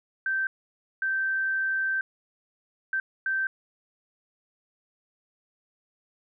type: tone bursts at uneven times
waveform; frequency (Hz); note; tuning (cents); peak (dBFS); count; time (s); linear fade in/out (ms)
sine; 1557; G6; -12; -24; 4; 0.26-0.47 / 1.02-2.01 / 2.93-3 / 3.26-3.47; 2
effects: none